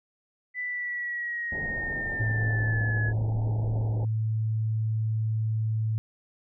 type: linear sweep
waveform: sine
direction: down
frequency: 1994 to 1685 Hz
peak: -29 dBFS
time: 0.54-3.13 s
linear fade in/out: 50 ms
type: low-pass noise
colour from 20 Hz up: pink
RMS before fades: -37 dBFS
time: 1.52-4.05 s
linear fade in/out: 2 ms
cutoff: 890 Hz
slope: 96 dB/octave
type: tone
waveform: sine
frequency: 110 Hz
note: A2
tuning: in tune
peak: -24 dBFS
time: 2.2-5.98 s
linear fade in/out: 0 ms
effects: none